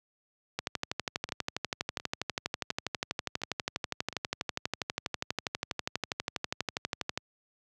two click trains, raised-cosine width 0.2 ms, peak -23 / -13 dBFS, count 5 / 82, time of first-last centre 1.29-4.127 / 0.59-7.175 s, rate 1.41 / 12.3 Hz, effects high-pass 80 Hz 12 dB/octave

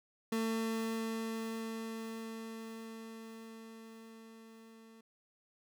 30% pulse tone with level ramp, 224.6 Hz, A3, 36 cents sharp, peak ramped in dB -29 to -53 dBFS, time 0.32-5.01 s, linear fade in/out 5 ms, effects none

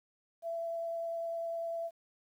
sine tone with vibrato, 669 Hz, E5, 25 cents sharp, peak -34 dBFS, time 0.42-1.91 s, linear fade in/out 50 ms, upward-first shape sine, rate 10 Hz, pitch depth 8 cents each way, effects 11-bit

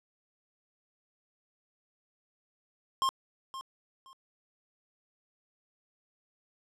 square tone with echo, 1065 Hz, C6, 30 cents sharp, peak -26 dBFS, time 3.02-3.09 s, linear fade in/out 0 ms, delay 520 ms, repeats 2, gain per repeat -13 dB, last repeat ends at 4.13 s, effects low-pass 9000 Hz 12 dB/octave

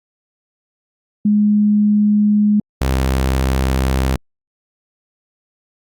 sine / sawtooth tone pair in turn, 208.7 / 65.74 Hz, G#3 / C2, +9 / +9 cents, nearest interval octave + minor sixth, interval 2000 cents, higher first, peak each -10 dBFS, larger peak neither, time 1.25-2.6 / 2.81-4.16 s, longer neither, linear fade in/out 5 ms, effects Opus 48 kbps

